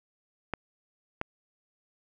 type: clicks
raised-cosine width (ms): 0.5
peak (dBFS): -15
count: 2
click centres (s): 0.537 / 1.214
effects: none